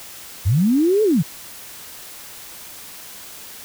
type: linear two-way sweep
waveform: sine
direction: up then down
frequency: 78.6 to 445.5 to 126.7 Hz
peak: -13 dBFS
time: 0.45-1.23 s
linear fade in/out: 20 ms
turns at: 1.03 s
effects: white hiss -38 dBFS RMS until 3.64 s